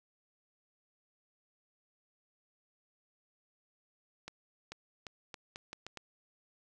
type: accelerating click train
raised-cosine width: 0.2 ms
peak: -26 dBFS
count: 8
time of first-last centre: 4.28-5.973 s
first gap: 440 ms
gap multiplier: 0.79
effects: none